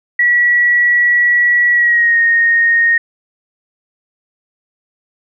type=tone with pitch glide; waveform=sine; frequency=1935 to 1857.2 Hz; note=B6 to A#6; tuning=-36 to -7 cents; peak=-8 dBFS; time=0.19-2.98 s; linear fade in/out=5 ms; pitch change=-71 cents; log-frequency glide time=1.72-2.19 s; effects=none